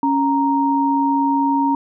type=tone pair together; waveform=sine; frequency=277.2 / 932.4 Hz; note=C#4 / A#5; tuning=0 / 0 cents; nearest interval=octave + major sixth; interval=2100 cents; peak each=-17 dBFS; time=0.03-1.75 s; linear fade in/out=2 ms; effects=none